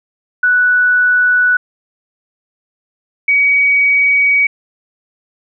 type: tone pair in turn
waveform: sine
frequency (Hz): 1480 / 2261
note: F#6 / C#7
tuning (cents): 0 / +34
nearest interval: perfect fifth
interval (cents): 734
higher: second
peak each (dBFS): -8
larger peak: neither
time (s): 0.43-1.57 / 3.28-4.47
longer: second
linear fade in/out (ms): 5
effects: none